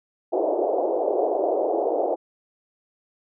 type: band-pass noise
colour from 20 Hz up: white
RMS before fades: -23 dBFS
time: 0.32-2.16 s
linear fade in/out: 20 ms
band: 340 to 730 Hz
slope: 48 dB/octave
effects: none